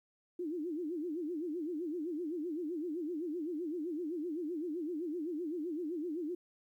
sine tone with vibrato, 326.3 Hz, E4, 18 cents flat, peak -35 dBFS, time 0.39-6.35 s, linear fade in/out 5 ms, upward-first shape sine, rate 7.8 Hz, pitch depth 190 cents each way, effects 12-bit

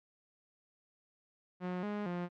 sawtooth tone with pitch steps, 180.8 / 207.3 / 176.1 Hz, F#3 / G#3 / F3, -40 / -3 / +15 cents, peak -31 dBFS, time 1.6-2.29 s, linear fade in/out 50 ms, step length 230 ms, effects low-pass 2000 Hz 12 dB/octave + MP3 96 kbps

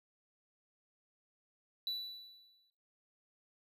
triangle tone with exponential decay, 3958 Hz, B7, 3 cents sharp, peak -32 dBFS, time 1.87-2.7 s, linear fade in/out 1 ms, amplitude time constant 180 ms, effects noise-tail reverb RT60 0.5 s tail -20 dB re dry

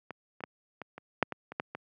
clicks, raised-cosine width 0.5 ms, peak -24 / -29 / -19 / -24 / -28 / -7 / -20 / -26 / -15 / -22 dBFS, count 10, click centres 0.107 / 0.406 / 0.438 / 0.817 / 0.98 / 1.227 / 1.323 / 1.52 / 1.599 / 1.75 s, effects high-pass 150 Hz 12 dB/octave

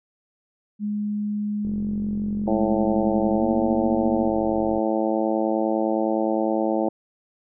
sine tone with pitch glide, 208.2 to 233.7 Hz, G#3 to A#3, +5 to +5 cents, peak -23 dBFS, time 0.79-4.3 s, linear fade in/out 50 ms, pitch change +200 cents, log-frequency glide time 3.36-3.43 s
click train, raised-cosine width 3 ms, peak -24 dBFS, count 144, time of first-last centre 1.65-4.779 s, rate 45.7 Hz
harmonic tone, 109.7 Hz, A2, 5 cents flat, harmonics 2 / 3 / 4 / 5 / 6 / 7 / 8, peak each -27 / -24 / -31 / -26 / -29 / -30 / -34 dBFS, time 2.47-6.89 s, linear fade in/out 5 ms
effects none

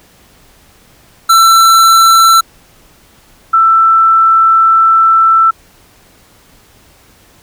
square / sine tone pair in turn, 1339 / 1330.5 Hz, E6 / E6, +27 / +16 cents, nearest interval unison, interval 11 cents, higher first, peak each -4 dBFS, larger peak neither, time 1.29-2.41 / 3.53-5.51 s, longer second, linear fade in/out 10 ms, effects pink hiss -45 dBFS RMS until 7.42 s

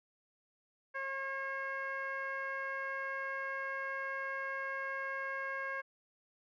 15% pulse tone with low-pass filter, 541 Hz, C#5, 42 cents flat, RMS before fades -39 dBFS, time 0.94-5.82 s, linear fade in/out 20 ms, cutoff 1800 Hz, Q 2.9, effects none

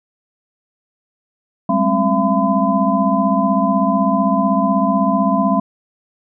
sine tone cluster, 192.4 / 208.3 / 265.2 / 676 / 1014 Hz, G3 / G#3 / C4 / E5 / B5, -32 / +5 / +23 / +43 / +45 cents, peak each -19 dBFS, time 1.69-5.6 s, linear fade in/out 5 ms, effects none

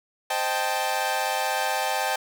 sawtooth chord, A half-diminished seventh, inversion first, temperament equal, 523.3 / 622.3 / 784 / 880 Hz, C5 / Eb5 / G5 / A5, 0 / 0 / 0 / 0 cents, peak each -29 / -28 / -23 / -25 dBFS, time 0.3-2.16 s, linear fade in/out 5 ms, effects none

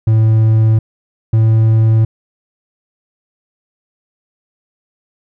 triangle tone pair in turn, 110.5 / 111.2 Hz, A2 / A2, +8 / +19 cents, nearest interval unison, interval 11 cents, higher second, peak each -5 dBFS, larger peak neither, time 0.07-0.79 / 1.33-2.05 s, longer neither, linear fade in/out 5 ms, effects none

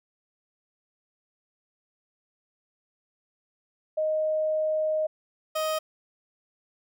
sine / 30% pulse tone pair in turn, 622.3 / 626.3 Hz, D#5 / D#5, 0 / +11 cents, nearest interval unison, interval 11 cents, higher second, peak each -23 dBFS, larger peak neither, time 3.97-5.07 / 5.55-5.79 s, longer first, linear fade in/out 10 ms, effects none

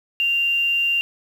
sine tone with quantisation, 2782 Hz, F7, 7 cents flat, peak -17 dBFS, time 0.2-1.01 s, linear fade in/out 0 ms, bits 7, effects none

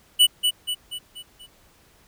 square tone with echo, 2960 Hz, F#7, in tune, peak -12 dBFS, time 0.19-0.27 s, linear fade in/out 20 ms, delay 240 ms, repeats 5, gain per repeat -6 dB, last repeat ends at 1.47 s, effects pink hiss -57 dBFS RMS until 2.07 s

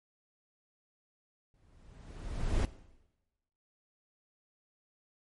brown noise with exponential growth, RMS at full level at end -27 dBFS, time 1.54-2.65 s, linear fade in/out 1 ms, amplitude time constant 240 ms, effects noise-tail reverb RT60 1.0 s tail -17 dB re dry + MP3 48 kbps

